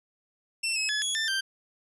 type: tone with pitch steps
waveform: 20% pulse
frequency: 2690 / 2572 / 1706 / 3354 / 1782 / 1570 Hz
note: E7 / E7 / G#6 / G#7 / A6 / G6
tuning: +34 / -43 / +46 / +16 / +22 / +2 cents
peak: -21 dBFS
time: 0.63-1.41 s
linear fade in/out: 10 ms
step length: 130 ms
effects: resampled to 24000 Hz